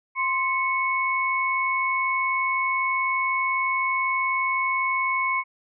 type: tone pair together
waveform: sine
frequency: 1046.5 / 2208 Hz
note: C6 / C#7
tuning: 0 / -7 cents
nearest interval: octave + minor second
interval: 1293 cents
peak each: -24 dBFS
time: 0.15-5.44 s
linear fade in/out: 50 ms
effects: none